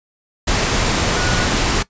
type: tone in noise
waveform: sine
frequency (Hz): 1461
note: F#6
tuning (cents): -22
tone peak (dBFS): -25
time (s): 1.16-1.47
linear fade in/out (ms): 10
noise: pink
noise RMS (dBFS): -17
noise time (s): 0.47-1.83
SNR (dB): -11
effects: noise-tail reverb RT60 0.1 s tail -18 dB re dry + resampled to 16000 Hz